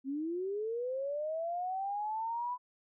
sine linear sweep, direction up, 260 to 1000 Hz, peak -33 dBFS, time 0.04-2.58 s, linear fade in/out 50 ms, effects none

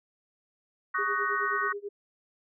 sine chord, D# minor seventh, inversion third, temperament just, 1120.1 / 1244.5 / 1493.4 / 1866.8 Hz, C#6 / D#6 / F#6 / A#6, +18 / 0 / +16 / +2 cents, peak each -31 / -33 / -31 / -32 dBFS, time 0.94-1.73 s, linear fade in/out 10 ms
sine tone with tremolo, 406.4 Hz, G#4, 38 cents flat, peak -32 dBFS, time 0.98-1.89 s, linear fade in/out 10 ms, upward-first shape sine, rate 9.3 Hz, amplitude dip 95%
effects none

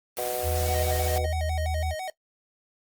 white noise, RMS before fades -34 dBFS, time 0.17-1.18 s, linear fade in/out 0 ms
harmonic tone, 123.47 Hz, B2, in tune, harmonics 3 / 4 / 5 / 6, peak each -37 / -32 / -33 / -32 dBFS, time 0.18-1.26 s, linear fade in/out 5 ms
sine tone with pitch glide, 81 to 78.88 Hz, E2 to D#2, -30 to +24 cents, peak -26 dBFS, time 0.42-1.95 s, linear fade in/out 50 ms, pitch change -46 cents, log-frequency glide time 0.57-1.62 s
square tone with vibrato, 683 Hz, F5, 39 cents flat, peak -32 dBFS, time 0.66-2.1 s, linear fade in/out 2 ms, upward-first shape square, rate 6 Hz, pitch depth 160 cents each way
effects noise-tail reverb RT60 0.1 s tail -19 dB re dry + Opus 32 kbps

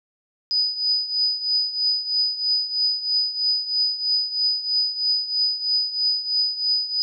sine tone with tremolo, 4978 Hz, D#8, in tune, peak -16 dBFS, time 0.51-7.02 s, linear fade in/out 0 ms, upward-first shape triangle, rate 3.1 Hz, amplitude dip 80%, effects none

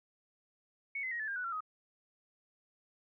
sine tone with pitch steps, 2217 / 2045 / 1885.9 / 1739.4 / 1604.3 / 1479.7 / 1364.7 / 1258.7 Hz, C#7 / C7 / A#6 / A6 / G6 / F#6 / F6 / D#6, 0 / -40 / +20 / -20 / +40 / 0 / -40 / +20 cents, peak -35 dBFS, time 0.95-1.606 s, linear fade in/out 5 ms, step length 82 ms, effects none

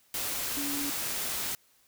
sine tone in noise, 285.3 Hz, C#4, 50 cents sharp, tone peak -34 dBFS, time 0.57-0.9 s, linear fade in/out 2 ms, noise white, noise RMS -33 dBFS, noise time 0.14-1.55 s, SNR -4 dB, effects white hiss -65 dBFS RMS until 1.87 s

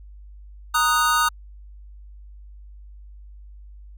square chord, D# minor, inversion second, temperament equal, 932.3 / 1244.5 / 1480 Hz, A#5 / D#6 / F#6, 0 / 0 / 0 cents, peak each -25 / -20 / -24 dBFS, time 0.74-1.29 s, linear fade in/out 10 ms, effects added 50 Hz sine -40 dBFS peak until 3.97 s

